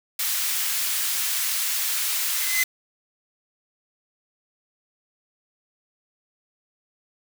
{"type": "high-pass noise", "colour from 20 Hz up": "white", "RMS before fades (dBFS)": -25, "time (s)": [0.19, 2.64], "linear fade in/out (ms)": 5, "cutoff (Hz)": 1500, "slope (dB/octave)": 12}
{"type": "tone with exponential growth", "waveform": "45% pulse", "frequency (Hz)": 2043, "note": "C7", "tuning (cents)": -42, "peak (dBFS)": -18, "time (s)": [2.22, 2.63], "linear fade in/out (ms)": 0, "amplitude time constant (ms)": 88}
{"effects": []}